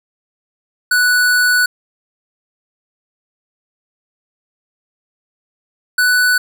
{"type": "tone pair in turn", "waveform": "square", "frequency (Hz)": [1480, 1488.3], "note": ["F#6", "F#6"], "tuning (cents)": [0, 10], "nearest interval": "unison", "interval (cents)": 10, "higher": "second", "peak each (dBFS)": -11, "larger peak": "neither", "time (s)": [[0.91, 1.66], [5.98, 6.38]], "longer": "first", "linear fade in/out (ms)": 5, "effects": []}